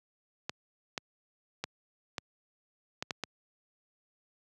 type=clicks; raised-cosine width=0.2 ms; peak=-16 dBFS; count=7; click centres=0.495 / 0.978 / 1.64 / 2.182 / 3.025 / 3.108 / 3.237 s; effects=high-pass 100 Hz 12 dB/octave